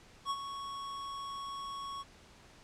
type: tone with ADSR envelope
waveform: square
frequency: 1108.7 Hz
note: C#6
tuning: in tune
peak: -31 dBFS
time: 0.25-2.04 s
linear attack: 54 ms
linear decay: 49 ms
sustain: -9 dB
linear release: 31 ms
effects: pink hiss -58 dBFS RMS until 2.63 s + low-pass 7000 Hz 12 dB/octave